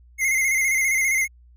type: tone with vibrato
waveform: square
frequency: 2115 Hz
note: C7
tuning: 18 cents sharp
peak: -19 dBFS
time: 0.18-1.28 s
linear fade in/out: 50 ms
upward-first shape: square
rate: 15 Hz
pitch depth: 41 cents each way
effects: added 60 Hz sine -48 dBFS peak until 1.56 s